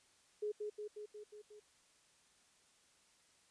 sine tone with echo, 420 Hz, G#4, 19 cents sharp, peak -36 dBFS, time 0.42-0.52 s, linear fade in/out 10 ms, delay 180 ms, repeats 6, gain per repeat -3 dB, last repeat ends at 1.6 s, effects white hiss -70 dBFS RMS until 3.5 s + resampled to 22050 Hz

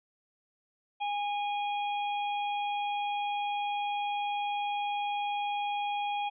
harmonic tone, 820 Hz, G#5, 22 cents flat, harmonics 1 / 3 / 4, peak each -30 / -40 / -42 dBFS, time 1-6.3 s, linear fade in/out 20 ms, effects none

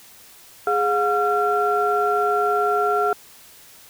sine tone cluster, 415.1 / 718 / 1368 Hz, G#4 / F5 / F6, -1 / +48 / -36 cents, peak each -21 dBFS, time 0.67-3.13 s, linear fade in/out 2 ms, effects tanh soft clip ceiling -8 dBFS + white hiss -47 dBFS RMS until 3.89 s

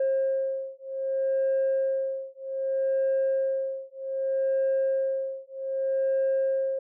sine beating tone pair, 535 / 535.64 Hz, C5 / C5, +38 / +41 cents, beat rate 0.64 Hz, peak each -26 dBFS, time 0-6.79 s, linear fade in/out 5 ms, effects tanh soft clip ceiling -19 dBFS

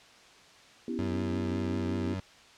sine chord, C# half-diminished seventh, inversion third, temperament equal with one note detuned, 246.9 / 279.4 / 329.6 / 392 Hz, B3 / C#4 / E4 / G4, 0 / +14 / 0 / 0 cents, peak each -34 / -40 / -36 / -39 dBFS, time 0.88-2.14 s, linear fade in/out 2 ms
25% pulse tone with vibrato, 93.1 Hz, F#2, 11 cents sharp, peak -29 dBFS, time 0.99-2.2 s, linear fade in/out 0 ms, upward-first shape sine, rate 5.4 Hz, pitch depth 40 cents each way
effects white hiss -55 dBFS RMS until 2.57 s + low-pass 5000 Hz 12 dB/octave

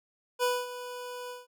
25% pulse tone with ADSR envelope, 493.9 Hz, B4, in tune, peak -20 dBFS, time 0.39-1.47 s, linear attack 41 ms, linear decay 230 ms, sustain -14 dB, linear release 170 ms, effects none

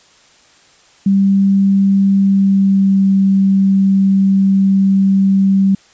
sine tone with pitch glide, 196 to 194.2 Hz, G3 to G3, 0 to -16 cents, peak -8 dBFS, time 1.06-5.75 s, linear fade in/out 5 ms, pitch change -16 cents, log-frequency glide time 2.2-3.06 s, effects white hiss -48 dBFS RMS until 5.93 s + resampled to 16000 Hz

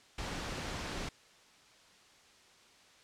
pink noise, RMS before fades -39 dBFS, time 0.18-1.09 s, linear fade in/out 5 ms, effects white hiss -61 dBFS RMS until 3.03 s + low-pass 6000 Hz 12 dB/octave

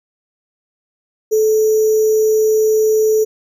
sine tone with sample-and-hold, 434.4 Hz, A4, 22 cents flat, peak -10 dBFS, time 1.31-3.25 s, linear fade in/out 20 ms, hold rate 6300 Hz, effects none

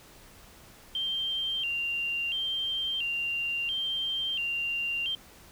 sine tone with vibrato, 2960 Hz, F#7, in tune, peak -28 dBFS, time 0.95-5.15 s, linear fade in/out 2 ms, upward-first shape square, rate 0.73 Hz, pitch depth 110 cents each way, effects pink hiss -53 dBFS RMS until 5.51 s

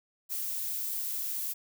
violet noise with ADSR envelope, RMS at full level -32 dBFS, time 0.29-1.54 s, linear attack 40 ms, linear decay 5 ms, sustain -2 dB, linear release 20 ms, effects none

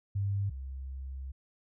sine tone pair in turn, 99.6 / 66.48 Hz, G2 / C2, +28 / +28 cents, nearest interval perfect fifth, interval 700 cents, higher first, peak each -28 / -37 dBFS, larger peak first, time 0.15-0.5 / 0.5-1.32 s, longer second, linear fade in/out 10 ms, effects none

